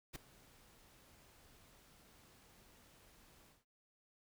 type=noise with ADSR envelope; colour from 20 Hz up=pink; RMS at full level=-44 dBFS; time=0.13-3.65 s; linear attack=28 ms; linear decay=4 ms; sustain=-21 dB; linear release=180 ms; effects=none